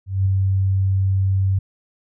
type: tone with ADSR envelope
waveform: sine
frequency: 96.1 Hz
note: G2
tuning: 34 cents flat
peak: -13 dBFS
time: 0.06-1.59 s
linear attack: 200 ms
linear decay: 4 ms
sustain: -2 dB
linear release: 7 ms
effects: none